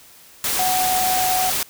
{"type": "tone in noise", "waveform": "sine", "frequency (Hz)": 742, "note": "F#5", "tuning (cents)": 5, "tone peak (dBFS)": -19, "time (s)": [0.59, 1.5], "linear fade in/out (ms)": 2, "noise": "white", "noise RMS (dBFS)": -22, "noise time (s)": [0.44, 1.63], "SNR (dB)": 0, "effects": ["white hiss -47 dBFS RMS until 1.69 s"]}